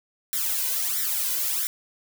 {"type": "noise with flanger", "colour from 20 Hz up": "blue", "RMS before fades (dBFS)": -26, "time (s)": [0.33, 1.67], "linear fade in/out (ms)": 0, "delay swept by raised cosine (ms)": [0.54, 2.04], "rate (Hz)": 1.5, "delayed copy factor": 1, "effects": []}